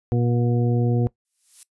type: harmonic tone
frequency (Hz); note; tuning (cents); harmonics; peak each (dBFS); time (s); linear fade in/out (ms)
120; B2; -49; 1 / 2 / 3 / 4 / 6; -19 / -25 / -28 / -29 / -36; 0.12-1.07; 0
type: noise with exponential growth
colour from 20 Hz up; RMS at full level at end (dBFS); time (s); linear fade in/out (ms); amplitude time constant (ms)
violet; -36; 1.25-1.63; 1; 81
effects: noise-tail reverb RT60 0.1 s tail -19 dB re dry + resampled to 24000 Hz